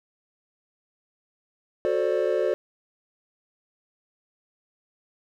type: chord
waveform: triangle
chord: D dominant seventh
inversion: first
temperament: just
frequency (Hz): 367.1 / 440.5 / 528.6 / 587.3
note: F#4 / A4 / C5 / D5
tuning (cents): -14 / +2 / +18 / 0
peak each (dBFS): -25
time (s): 1.85-2.54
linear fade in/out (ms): 0
effects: none